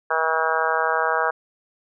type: harmonic tone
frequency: 160.7 Hz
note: E3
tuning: 44 cents flat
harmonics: 3 / 4 / 5 / 6 / 7 / 8 / 9 / 10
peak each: -27 / -27 / -27 / -27 / -27 / -27 / -27 / -27 dBFS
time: 0.1-1.31 s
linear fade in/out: 10 ms
effects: none